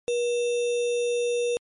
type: tone with sample-and-hold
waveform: sine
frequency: 480 Hz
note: B4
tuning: 49 cents flat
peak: -22 dBFS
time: 0.08-1.57 s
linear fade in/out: 0 ms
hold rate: 3150 Hz
effects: MP3 48 kbps